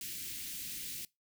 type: band-stop noise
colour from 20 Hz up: white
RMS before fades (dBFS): -42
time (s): 0.01-1.05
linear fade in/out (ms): 2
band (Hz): 330 to 2100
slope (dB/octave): 24
effects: noise-tail reverb RT60 0.2 s tail -22 dB re dry